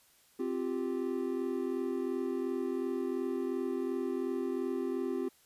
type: chord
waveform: triangle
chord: C suspended fourth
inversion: none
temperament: equal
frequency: 261.6 / 349.2 / 392 Hz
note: C4 / F4 / G4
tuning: 0 / 0 / 0 cents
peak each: -34 dBFS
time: 0.39-5.29 s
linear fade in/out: 10 ms
effects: white hiss -65 dBFS RMS until 5.45 s + resampled to 32000 Hz